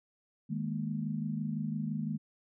sine chord, D# suspended fourth, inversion none, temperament just, 155.56 / 207.4 / 233.3 Hz, D#3 / G#3 / A#3, 0 / -2 / +2 cents, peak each -36 / -36 / -37 dBFS, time 0.49-2.18 s, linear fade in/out 20 ms, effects none

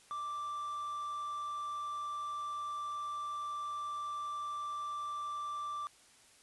triangle tone with quantisation, 1174.7 Hz, D6, in tune, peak -35 dBFS, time 0.11-5.87 s, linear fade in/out 0 ms, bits 10, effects white hiss -62 dBFS RMS until 6.42 s + resampled to 24000 Hz

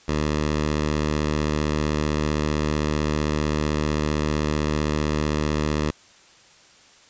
10% pulse tone, 75.6 Hz, D#2, 49 cents flat, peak -13 dBFS, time 0.08-5.91 s, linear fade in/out 5 ms, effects white hiss -52 dBFS RMS until 7.09 s + resampled to 16000 Hz

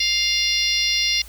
harmonic tone, 700 Hz, F5, 4 cents sharp, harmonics 3 / 4 / 5 / 6 / 7 / 8, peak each -25 / -25 / -25 / -25 / -25 / -25 dBFS, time 0-1.22 s, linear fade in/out 5 ms, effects added 56 Hz sine -40 dBFS peak until 1.28 s + white hiss -45 dBFS RMS until 1.28 s

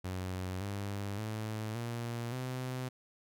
sawtooth tone with pitch steps, 92.5 / 100.29 / 108.74 / 117.9 / 127.83 Hz, F#2 / G2 / A2 / A#2 / C3, 0 / +40 / -20 / +20 / -40 cents, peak -32 dBFS, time 0.04-2.89 s, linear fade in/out 10 ms, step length 570 ms, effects none

